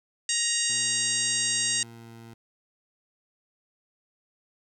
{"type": "harmonic tone", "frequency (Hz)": 940, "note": "A#5", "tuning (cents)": 14, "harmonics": [2, 3, 4, 5, 6, 7, 8, 9], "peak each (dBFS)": [-34, -33, -33, -33, -34, -30, -33, -30], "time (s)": [0.29, 1.83], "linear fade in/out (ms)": 2}
{"type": "tone with pitch glide", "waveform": "20% pulse", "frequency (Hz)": [118, 115.04], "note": ["A#2", "A#2"], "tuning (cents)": [22, -22], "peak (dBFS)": -39, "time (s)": [0.69, 2.34], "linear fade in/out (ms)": 5, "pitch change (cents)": -44, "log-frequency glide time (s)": [1.43, 2.16]}
{"effects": []}